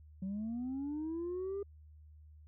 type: linear sweep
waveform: sine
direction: up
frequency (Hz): 185 to 405.4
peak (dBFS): -34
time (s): 0.22-1.63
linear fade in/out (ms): 5
effects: tanh soft clip ceiling -34 dBFS + added 76 Hz sine -54 dBFS peak until 2.47 s